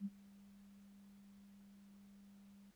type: tone with ADSR envelope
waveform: sine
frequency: 199.3 Hz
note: G3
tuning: 29 cents sharp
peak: -37 dBFS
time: 0-2.71 s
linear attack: 54 ms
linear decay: 37 ms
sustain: -22 dB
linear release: 8 ms
effects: pink hiss -74 dBFS RMS until 2.75 s

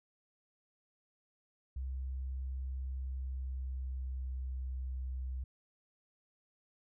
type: tone with pitch glide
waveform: sine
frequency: 65.4 to 64.31 Hz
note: C2 to C2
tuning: 0 to -29 cents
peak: -36 dBFS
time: 1.76-5.44 s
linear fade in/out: 5 ms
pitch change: -29 cents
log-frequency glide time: 2.96-4.59 s
effects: none

